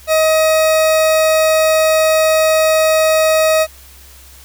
40% pulse tone, 632 Hz, D#5, 27 cents sharp, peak -9 dBFS, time 0.07-3.67 s, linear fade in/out 50 ms, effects added 66 Hz sine -41 dBFS peak until 4.44 s + white hiss -42 dBFS RMS until 4.44 s

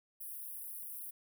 white high-pass noise, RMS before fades -45 dBFS, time 0.2-1.11 s, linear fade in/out 10 ms, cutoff 9600 Hz, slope 96 dB/octave, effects none

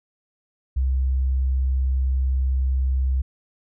sine tone, 65.41 Hz, C2, in tune, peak -18 dBFS, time 0.76-3.22 s, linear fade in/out 10 ms, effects none

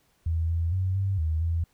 sine tone with pitch steps, 81.9 / 83.5 / 93.5 / 97.2 / 79.3 / 83.3 Hz, E2 / E2 / F#2 / G2 / D#2 / E2, -11 / +23 / +19 / -14 / +33 / +19 cents, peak -23 dBFS, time 0.26-1.64 s, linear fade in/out 5 ms, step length 230 ms, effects pink hiss -67 dBFS RMS until 1.73 s

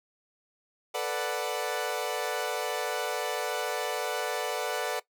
sawtooth chord, B minor seventh, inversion third, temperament equal, 440 / 493.9 / 587.3 / 740 Hz, A4 / B4 / D5 / F#5, 0 / 0 / 0 / 0 cents, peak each -31 dBFS, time 0.94-5 s, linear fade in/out 10 ms, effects noise-tail reverb RT60 0.1 s tail -18 dB re dry

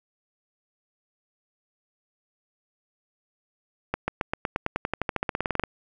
accelerating click train, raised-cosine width 0.5 ms, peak -10 dBFS, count 22, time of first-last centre 3.94-5.637 s, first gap 140 ms, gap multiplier 0.94, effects none

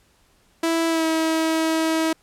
sawtooth tone with pitch glide, 329.6 to 321.5 Hz, E4 to E4, 0 to -43 cents, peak -15 dBFS, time 0.63-2.13 s, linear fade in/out 5 ms, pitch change -43 cents, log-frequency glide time 0.88-1.05 s, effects pink hiss -60 dBFS RMS until 2.22 s + low-pass 12000 Hz 12 dB/octave

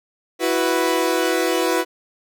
sawtooth chord, E suspended second, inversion none, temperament equal, 329.6 / 370 / 493.9 Hz, E4 / F#4 / B4, 0 / 0 / 0 cents, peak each -18 dBFS, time 0.39-1.85 s, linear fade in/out 50 ms, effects none

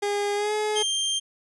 30% pulse tone with pitch glide, 408.1 to 424.9 Hz, G#4 to G#4, -30 to +40 cents, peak -21 dBFS, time 0.02-0.83 s, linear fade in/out 10 ms, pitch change +70 cents, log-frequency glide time 0.35-0.53 s
sawtooth tone, 3173 Hz, G7, 20 cents sharp, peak -20 dBFS, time 0.75-1.2 s, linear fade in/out 20 ms
effects resampled to 24000 Hz

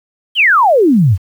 sine exponential sweep, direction down, 3266 to 82.41 Hz, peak -6 dBFS, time 0.35-1.18 s, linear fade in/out 50 ms, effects 7-bit

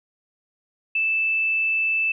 sine tone, 2637 Hz, E7, in tune, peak -19 dBFS, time 0.95-2.12 s, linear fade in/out 5 ms, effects none

